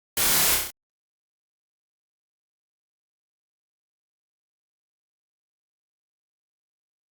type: noise with echo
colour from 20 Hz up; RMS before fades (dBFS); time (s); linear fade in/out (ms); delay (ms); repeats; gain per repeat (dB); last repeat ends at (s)
white; -23; 0.17-0.55; 2; 31; 5; -3; 0.705
effects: Opus 48 kbps